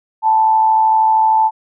sine tone with amplitude modulation, 878 Hz, A5, 4 cents flat, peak -7 dBFS, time 0.22-1.51 s, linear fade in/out 50 ms, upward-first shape sine, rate 113 Hz, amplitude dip 45%, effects none

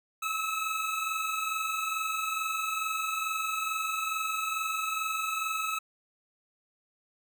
25% pulse tone pair together, 1277 / 1299.3 Hz, D#6 / E6, +45 / -25 cents, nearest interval unison, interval 30 cents, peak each -32 / -27 dBFS, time 0.22-5.79 s, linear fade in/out 10 ms, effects none

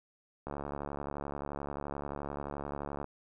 click train, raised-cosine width 1 ms, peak -24 dBFS, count 185, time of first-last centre 0.47-3.043 s, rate 71.5 Hz, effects none

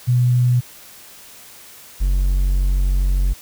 sine / triangle tone pair in turn, 123.47 / 46.38 Hz, B2 / F#1, 0 / +5 cents, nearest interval octave + perfect fourth, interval 1695 cents, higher first, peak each -12 dBFS, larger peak neither, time 0.07-0.61 / 2-3.34 s, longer second, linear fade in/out 20 ms, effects white hiss -42 dBFS RMS until 3.41 s

